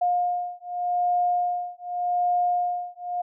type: beating tone pair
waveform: sine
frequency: 711 / 711.85 Hz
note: F5 / F5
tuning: +31 / +33 cents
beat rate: 0.85 Hz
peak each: -25 dBFS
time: 0.01-3.22 s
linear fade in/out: 10 ms
effects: none